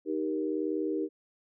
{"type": "chord", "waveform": "sine", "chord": "Eb major", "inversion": "none", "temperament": "equal with one note detuned", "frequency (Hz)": [311.1, 392, 471.3], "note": ["Eb4", "G4", "Bb4"], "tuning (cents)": [0, 0, 19], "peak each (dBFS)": [-31, -33, -35], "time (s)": [0.05, 1.09], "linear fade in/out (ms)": 50, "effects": []}